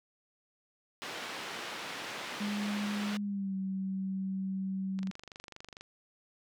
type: band-pass noise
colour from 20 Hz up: white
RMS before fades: -41 dBFS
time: 1.02-3.17 s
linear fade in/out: 0 ms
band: 200 to 3000 Hz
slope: 12 dB/octave
type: tone with pitch glide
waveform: sine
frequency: 206.2 to 191.28 Hz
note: G#3 to G3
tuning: -12 to -42 cents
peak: -32 dBFS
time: 2.4-5.11 s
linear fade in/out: 10 ms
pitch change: -130 cents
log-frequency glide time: 3.18-3.55 s
type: click train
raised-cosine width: 0.2 ms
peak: -29 dBFS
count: 21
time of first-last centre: 4.99-5.81 s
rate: 24.4 Hz
effects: none